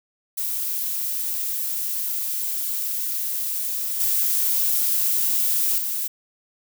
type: noise with level steps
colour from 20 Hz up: violet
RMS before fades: -26 / -21 / -26 dBFS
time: 0.37-6.08 s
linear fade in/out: 10 ms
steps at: 4 / 5.78 s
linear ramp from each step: 5 ms
effects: none